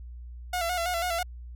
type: tone with vibrato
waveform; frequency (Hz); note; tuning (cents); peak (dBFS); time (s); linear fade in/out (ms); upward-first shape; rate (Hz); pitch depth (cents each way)
sawtooth; 698.5; F5; 0; -23; 0.53-1.23; 5; square; 6.1; 59
effects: added 60 Hz sine -39 dBFS peak until 1.55 s